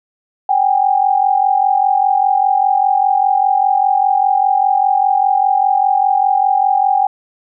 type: tone pair together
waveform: sine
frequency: 766 / 811 Hz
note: G5 / G#5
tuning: -40 / -41 cents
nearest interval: minor second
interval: 99 cents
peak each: -13 dBFS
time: 0.49-7.07 s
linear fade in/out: 5 ms
effects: none